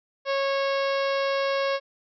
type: harmonic tone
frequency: 549 Hz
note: C#5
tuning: 17 cents flat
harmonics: 1 / 2 / 3 / 4 / 5 / 6 / 7 / 8 / 9 / 10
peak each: -24 / -30 / -34 / -36 / -38 / -40 / -41 / -42 / -43 / -44 dBFS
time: 0.25-1.8 s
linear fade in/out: 50 ms
effects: none